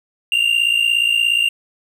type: tone pair together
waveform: triangle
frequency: 2771 / 2828 Hz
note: F7 / F7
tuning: -14 / +21 cents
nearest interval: unison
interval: 35 cents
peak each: -14 / -16 dBFS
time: 0.32-1.49 s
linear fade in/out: 2 ms
effects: none